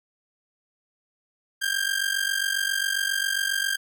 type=ring-modulated tone; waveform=sawtooth; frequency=1595 Hz; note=G6; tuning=30 cents sharp; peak=-17 dBFS; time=1.61-3.77 s; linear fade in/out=20 ms; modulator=23.7 Hz; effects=none